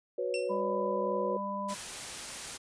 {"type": "chord", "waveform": "sine", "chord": "F# suspended fourth", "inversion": "none", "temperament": "just", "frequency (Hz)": [370, 493.3, 555], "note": ["F#4", "B4", "C#5"], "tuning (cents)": [0, -2, 2], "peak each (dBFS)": [-36, -33, -35], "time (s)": [0.18, 1.37], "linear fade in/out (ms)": 5}
{"type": "tone with exponential decay", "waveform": "sawtooth", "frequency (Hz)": 2705, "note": "E7", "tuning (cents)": 44, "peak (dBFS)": -29, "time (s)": [0.34, 0.61], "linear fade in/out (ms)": 1, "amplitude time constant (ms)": 58}
{"type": "harmonic tone", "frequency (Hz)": 199.4, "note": "G3", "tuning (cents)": 30, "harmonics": [1, 3, 5], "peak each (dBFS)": [-38, -39, -35], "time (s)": [0.49, 1.75], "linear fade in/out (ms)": 20}
{"type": "noise", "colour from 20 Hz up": "white", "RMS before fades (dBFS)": -40, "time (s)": [1.68, 2.58], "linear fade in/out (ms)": 20}
{"effects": ["resampled to 22050 Hz"]}